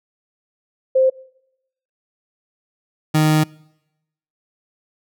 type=tone pair in turn; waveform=sine / 30% pulse; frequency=523.3 / 154.68 Hz; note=C5 / D#3; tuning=0 / -10 cents; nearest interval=octave + major sixth; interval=2110 cents; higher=first; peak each=-11 / -10 dBFS; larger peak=second; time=0.95-1.1 / 3.14-3.44 s; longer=second; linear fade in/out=10 ms; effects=noise-tail reverb RT60 0.9 s tail -25 dB re dry